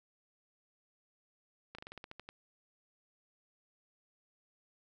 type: slowing click train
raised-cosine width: 0.3 ms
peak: -30 dBFS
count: 10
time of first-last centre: 1.75-2.29 s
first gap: 35 ms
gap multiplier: 1.13
effects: none